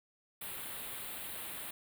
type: band-stop noise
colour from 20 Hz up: white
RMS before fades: -43 dBFS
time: 0.41-1.71 s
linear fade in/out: 5 ms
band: 4000 to 8600 Hz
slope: 48 dB/octave
effects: none